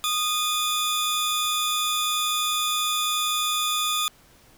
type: tone pair together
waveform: sawtooth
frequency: 1233 / 3477 Hz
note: D#6 / A7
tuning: -16 / -21 cents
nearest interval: octave + tritone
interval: 1795 cents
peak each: -22 dBFS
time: 0.04-4.08 s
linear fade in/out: 0 ms
effects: pink hiss -55 dBFS RMS until 4.57 s